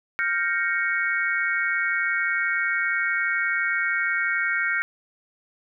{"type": "chord", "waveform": "sine", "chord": "G half-diminished seventh", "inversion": "third", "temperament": "equal", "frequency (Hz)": [1396.9, 1568, 1864.7, 2217], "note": ["F6", "G6", "Bb6", "Db7"], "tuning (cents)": [0, 0, 0, 0], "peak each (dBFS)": -27, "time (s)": [0.19, 4.82], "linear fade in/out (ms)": 0, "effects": []}